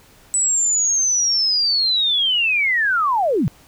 sine linear sweep, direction down, 7970 to 110 Hz, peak -15 dBFS, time 0.34-3.48 s, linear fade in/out 0 ms, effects pink hiss -50 dBFS RMS until 3.67 s

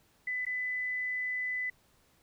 sine tone with dropouts, 2002 Hz, B6, 23 cents sharp, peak -31 dBFS, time 0.27-1.7 s, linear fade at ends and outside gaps 5 ms, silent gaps 0.452-0.465 s, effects pink hiss -67 dBFS RMS until 2.22 s

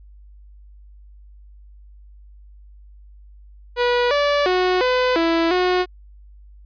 sawtooth tone with pitch steps, 486.8 / 578 / 366.1 / 504 / 331.6 / 363.4 Hz, B4 / D5 / F#4 / B4 / E4 / F#4, -25 / -28 / -18 / +35 / +10 / -31 cents, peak -12 dBFS, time 3.76-5.86 s, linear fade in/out 50 ms, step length 350 ms, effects added 50 Hz sine -42 dBFS peak until 6.65 s + resampled to 11025 Hz

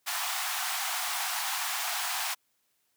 pink high-pass noise, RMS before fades -32 dBFS, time 0.06-2.35 s, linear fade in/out 20 ms, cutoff 700 Hz, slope 96 dB/octave, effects white hiss -74 dBFS RMS until 2.96 s + high-pass 80 Hz 12 dB/octave

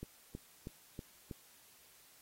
click train, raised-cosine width 3 ms, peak -30 dBFS, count 5, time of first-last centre 0.03-1.312 s, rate 3.12 Hz, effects white hiss -63 dBFS RMS until 2.21 s + AAC 48 kbps

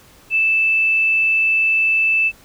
sine tone, 2637 Hz, E7, in tune, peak -13 dBFS, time 0.3-2.32 s, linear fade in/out 50 ms, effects pink hiss -48 dBFS RMS until 2.44 s

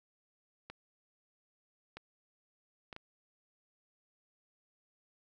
clicks, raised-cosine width 0.3 ms, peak -29 dBFS, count 4, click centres 0.7 / 1.97 / 2.928 / 2.964 s, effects none

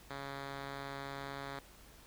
5% pulse tone with low-pass filter, 138.59 Hz, C#3, in tune, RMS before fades -44 dBFS, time 0.1-1.59 s, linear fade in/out 2 ms, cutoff 3500 Hz, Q 1.2, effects added 50 Hz sine -60 dBFS peak until 2.06 s + pink hiss -59 dBFS RMS until 2.06 s

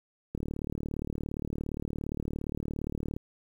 click train, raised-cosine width 3 ms, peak -21 dBFS, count 106, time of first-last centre 0.35-3.165 s, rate 37.3 Hz, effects 9-bit

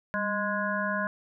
harmonic tone with a mistuned harmonic, 207.7 Hz, G#3, in tune, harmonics 1 / 3 / 5 / 7 / 8, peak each -33 / -33 / -33 / -33 / -33 dBFS, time 0.14-1.07 s, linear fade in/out 0 ms, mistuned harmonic 1, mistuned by -78 cents, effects none

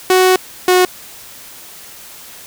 sawtooth tone pair in turn, 371 / 365 Hz, F#4 / F#4, +5 / -24 cents, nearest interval unison, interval 29 cents, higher first, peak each -4 dBFS, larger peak neither, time 0.1-0.36 / 0.68-0.85 s, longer first, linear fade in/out 2 ms, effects white hiss -36 dBFS RMS until 2.46 s

